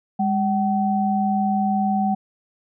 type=tone pair together; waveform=sine; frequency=203.1 / 761 Hz; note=G#3 / F#5; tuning=-38 / +48 cents; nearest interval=octave + major seventh; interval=2286 cents; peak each=-20 / -21 dBFS; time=0.19-2.15 s; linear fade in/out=10 ms; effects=none